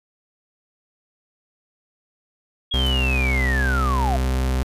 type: linear sweep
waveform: sine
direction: down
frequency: 3322 to 652 Hz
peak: -22 dBFS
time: 2.71-4.17 s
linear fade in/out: 10 ms
type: tone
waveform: 40% pulse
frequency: 64.5 Hz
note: C2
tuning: 24 cents flat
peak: -18 dBFS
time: 2.74-4.63 s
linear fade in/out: 0 ms
type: noise with exponential decay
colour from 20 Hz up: blue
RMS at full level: -34 dBFS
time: 2.86-2.97 s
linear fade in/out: 1 ms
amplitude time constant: 23 ms
effects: resampled to 32000 Hz